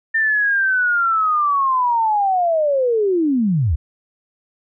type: linear sweep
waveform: sine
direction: down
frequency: 1807 to 62.8 Hz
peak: -14 dBFS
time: 0.14-3.76 s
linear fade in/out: 10 ms
effects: none